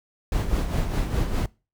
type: noise with tremolo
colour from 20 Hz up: brown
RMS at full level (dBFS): -22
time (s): 0.32-1.46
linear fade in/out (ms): 2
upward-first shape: sine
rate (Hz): 4.9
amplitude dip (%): 55
effects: noise-tail reverb RT60 0.3 s tail -23 dB re dry